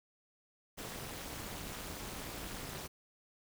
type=noise with amplitude modulation; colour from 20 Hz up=pink; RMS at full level=-40 dBFS; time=0.77-2.88 s; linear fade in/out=20 ms; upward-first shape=sine; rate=238 Hz; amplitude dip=95%; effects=none